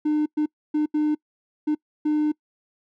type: tone bursts at uneven times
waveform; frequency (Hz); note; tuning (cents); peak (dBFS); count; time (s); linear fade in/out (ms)
triangle; 302.3; D#4; -50; -16; 6; 0.05-0.26 / 0.37-0.46 / 0.74-0.86 / 0.94-1.15 / 1.67-1.75 / 2.05-2.32; 10
effects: noise-tail reverb RT60 0.1 s tail -26 dB re dry + tanh soft clip ceiling -13 dBFS